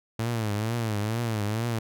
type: tone with vibrato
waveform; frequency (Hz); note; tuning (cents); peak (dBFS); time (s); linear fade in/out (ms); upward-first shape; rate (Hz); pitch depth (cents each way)
sawtooth; 110.5; A2; +8; -22; 0.19-1.79; 5; triangle; 2.2; 150
effects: none